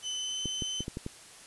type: tone with pitch glide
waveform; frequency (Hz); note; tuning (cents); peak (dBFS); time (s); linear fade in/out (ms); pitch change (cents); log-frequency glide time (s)
30% pulse; 3027 to 3052; F#7 to G7; +39 to -47; -30; 0.02-0.85; 50; +14; 0.16-0.42
type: clicks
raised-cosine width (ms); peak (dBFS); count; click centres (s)
3; -22; 6; 0.457 / 0.622 / 0.806 / 0.881 / 0.971 / 1.064
effects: white hiss -51 dBFS RMS until 1.46 s + resampled to 24000 Hz